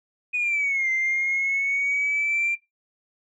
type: linear two-way sweep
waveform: sine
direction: down then up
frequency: 2489 to 2077 to 2373 Hz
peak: -20 dBFS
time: 0.33-2.56 s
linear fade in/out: 20 ms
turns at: 0.9 s
effects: noise-tail reverb RT60 0.2 s tail -21 dB re dry + tanh soft clip ceiling -17 dBFS